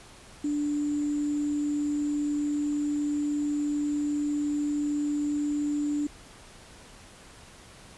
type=tone with sample-and-hold; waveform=sine; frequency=293.1 Hz; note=D4; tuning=3 cents flat; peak=-25 dBFS; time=0.44-6.07 s; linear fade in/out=5 ms; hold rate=7350 Hz; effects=pink hiss -50 dBFS RMS until 7.97 s + resampled to 24000 Hz